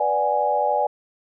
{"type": "chord", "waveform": "sine", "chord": "G# half-diminished seventh", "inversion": "first", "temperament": "equal", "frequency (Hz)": [493.9, 587.3, 740, 830.6], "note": ["B4", "D5", "F#5", "G#5"], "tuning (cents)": [0, 0, 0, 0], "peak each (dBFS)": [-27, -23, -26, -21], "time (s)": [0, 0.87], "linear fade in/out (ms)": 5, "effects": []}